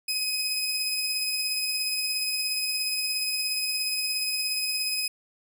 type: tone pair together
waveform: sawtooth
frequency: 2519 / 5055 Hz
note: D#7 / D#8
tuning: +21 / +27 cents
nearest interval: octave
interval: 1206 cents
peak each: -28 / -25 dBFS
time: 0.08-5.08 s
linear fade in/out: 5 ms
effects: none